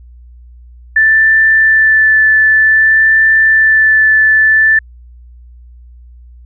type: tone with vibrato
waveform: sine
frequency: 1760 Hz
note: A6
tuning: in tune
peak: -5 dBFS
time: 0.96-4.79 s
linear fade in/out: 5 ms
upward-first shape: sine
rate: 0.54 Hz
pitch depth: 11 cents each way
effects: added 60 Hz sine -34 dBFS peak until 6.45 s